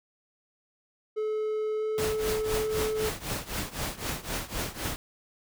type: tone with pitch glide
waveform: triangle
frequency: 430.8 to 433.5 Hz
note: A4 to A4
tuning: -37 to -26 cents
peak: -25 dBFS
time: 1.16-3.1 s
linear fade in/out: 20 ms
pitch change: +11 cents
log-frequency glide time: 1.78-1.84 s
type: noise with tremolo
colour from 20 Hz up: pink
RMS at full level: -30 dBFS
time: 1.98-4.96 s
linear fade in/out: 0 ms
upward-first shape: triangle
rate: 3.9 Hz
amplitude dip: 90%
effects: none